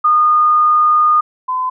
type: tone pair in turn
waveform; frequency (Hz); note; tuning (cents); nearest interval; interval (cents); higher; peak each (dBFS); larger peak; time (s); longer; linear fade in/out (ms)
sine; 1224 / 1018.8; D#6 / C6; -29 / -46; minor third; 317; first; -8 / -15; first; 0.04-1.21 / 1.48-1.7; first; 10
effects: none